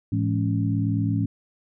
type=tone cluster; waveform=sine; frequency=109.3 / 168 / 209.3 / 277.4 Hz; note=A2 / E3 / G#3 / C#4; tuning=-11 / +33 / +14 / +1 cents; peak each=-23 / -28 / -29 / -27 dBFS; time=0.12-1.26 s; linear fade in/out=5 ms; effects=none